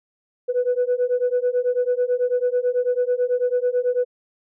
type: beating tone pair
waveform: sine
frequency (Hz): 490 / 499.1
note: B4 / B4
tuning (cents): -14 / +18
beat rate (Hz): 9.1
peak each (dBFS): -20 / -20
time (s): 0.48-4.05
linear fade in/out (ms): 20
effects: tanh soft clip ceiling -13 dBFS